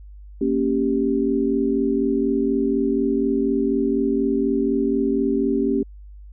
sine chord, G diminished, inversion first, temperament equal, 233.1 / 277.2 / 392 Hz, Bb3 / Db4 / G4, 0 / 0 / 0 cents, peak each -23 / -21 / -22 dBFS, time 0.41-5.83 s, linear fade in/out 5 ms, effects added 50 Hz sine -38 dBFS peak until 6.32 s

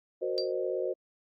sine chord, C half-diminished seventh, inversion second, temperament equal with one note detuned, 370 / 466.2 / 523.3 / 613 Hz, Gb4 / Bb4 / C5 / Eb5, 0 / 0 / 0 / -26 cents, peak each -33 / -36 / -33 / -37 dBFS, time 0.21-0.94 s, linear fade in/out 20 ms
sine tone with exponential decay, 4699 Hz, D8, in tune, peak -27 dBFS, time 0.38-0.52 s, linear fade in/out 0 ms, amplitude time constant 29 ms
effects Opus 48 kbps

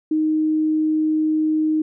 sine tone, 311.1 Hz, D#4, in tune, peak -16 dBFS, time 0.11-1.82 s, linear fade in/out 5 ms, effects none

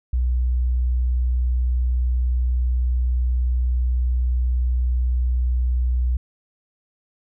sine tone, 61.74 Hz, B1, in tune, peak -17 dBFS, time 0.13-6.17 s, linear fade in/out 5 ms, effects none

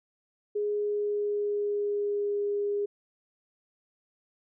sine tone with pitch glide, 415.3 to 408.4 Hz, G#4 to G#4, 0 to -29 cents, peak -26 dBFS, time 0.55-2.86 s, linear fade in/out 10 ms, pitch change -29 cents, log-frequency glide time 0.72-2.41 s, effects none

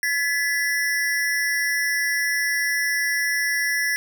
square ring-modulated tone, 1847 Hz, A#6, 16 cents flat, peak -18 dBFS, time 0.03-3.96 s, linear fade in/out 0 ms, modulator 140 Hz, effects none

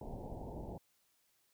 pink low-pass noise, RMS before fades -45 dBFS, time 0.01-0.78 s, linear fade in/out 5 ms, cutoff 910 Hz, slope 96 dB/octave, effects white hiss -75 dBFS RMS until 1.53 s

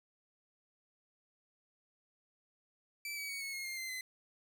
sawtooth tone with pitch steps, 2321 / 2278 / 2237 / 2196 / 2156 / 2116 / 2077 / 2039 Hz, D7 / C#7 / C#7 / C#7 / C#7 / C7 / C7 / C7, -21 / +47 / +15 / -17 / -49 / +19 / -13 / -45 cents, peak -36 dBFS, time 3.05-4.01 s, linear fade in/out 2 ms, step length 120 ms, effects none

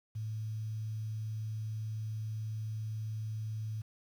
sine tone with quantisation, 109.1 Hz, A2, 14 cents flat, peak -35 dBFS, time 0.15-3.82 s, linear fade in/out 10 ms, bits 10, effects none

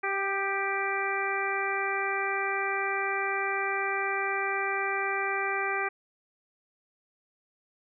harmonic tone with a mistuned harmonic, 392 Hz, G4, in tune, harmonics 1 / 2 / 3 / 4 / 5 / 6, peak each -34 / -34 / -34 / -34 / -34 / -34 dBFS, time 0.03-5.89 s, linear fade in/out 10 ms, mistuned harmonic 3, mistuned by +23 cents, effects none

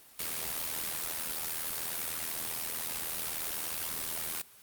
white noise with amplitude modulation, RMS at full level -32 dBFS, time 0.19-4.42 s, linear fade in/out 5 ms, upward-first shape sine, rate 80.6 Hz, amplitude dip 75%, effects white hiss -56 dBFS RMS until 4.62 s + Opus 32 kbps

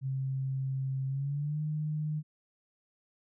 sine tone with pitch glide, 133.6 to 152.58 Hz, C3 to D#3, +36 to -34 cents, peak -30 dBFS, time 0.01-2.23 s, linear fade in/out 50 ms, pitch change +230 cents, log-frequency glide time 1.07-1.6 s, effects none

